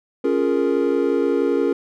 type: chord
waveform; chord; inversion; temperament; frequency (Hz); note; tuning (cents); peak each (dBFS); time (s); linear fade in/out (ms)
triangle; Bb minor seventh; first; equal; 277.2 / 349.2 / 415.3 / 466.2; Db4 / F4 / Ab4 / Bb4; 0 / 0 / 0 / 0; -20 / -21 / -20 / -20; 0.24-1.73; 5
effects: none